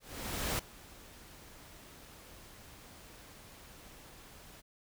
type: noise with ADSR envelope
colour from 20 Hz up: pink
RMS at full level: -33 dBFS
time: 0-4.62 s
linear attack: 590 ms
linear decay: 5 ms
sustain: -21 dB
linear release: 23 ms
effects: none